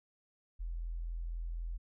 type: tone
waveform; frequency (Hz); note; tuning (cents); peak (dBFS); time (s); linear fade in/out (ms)
sine; 42; E1; +33; -36; 0.59-1.78; 20
effects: none